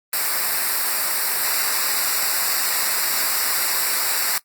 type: noise with comb filter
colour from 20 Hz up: white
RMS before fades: -21 dBFS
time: 0.13-4.38 s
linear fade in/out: 2 ms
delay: 0.31 ms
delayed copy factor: -1
effects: noise-tail reverb RT60 0.1 s tail -19 dB re dry + Opus 32 kbps